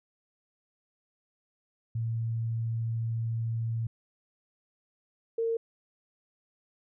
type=tone pair in turn; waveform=sine; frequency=114.2 / 456.8 Hz; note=A#2 / A#4; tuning=-35 / -35 cents; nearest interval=2 octaves; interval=2400 cents; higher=second; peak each=-28 / -26 dBFS; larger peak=second; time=1.95-3.87 / 5.38-5.57 s; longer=first; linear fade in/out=5 ms; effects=none